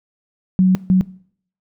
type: tone bursts at uneven times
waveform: sine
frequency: 185.9 Hz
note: F#3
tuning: 8 cents sharp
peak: -9 dBFS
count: 2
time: 0.59-0.75 / 0.9-1.01 s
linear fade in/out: 0 ms
effects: noise-tail reverb RT60 0.6 s tail -21 dB re dry